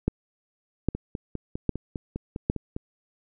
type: two click trains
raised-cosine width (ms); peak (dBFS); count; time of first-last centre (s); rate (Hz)
3; -18 / -9; 10 / 4; 0.95-2.765 / 0.08-2.499; 4.96 / 1.24
effects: none